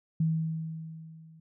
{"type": "tone with level ramp", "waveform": "sine", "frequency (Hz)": 160.7, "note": "E3", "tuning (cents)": -44, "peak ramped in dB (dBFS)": [-22, -51], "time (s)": [0.2, 1.4], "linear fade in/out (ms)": 5, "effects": []}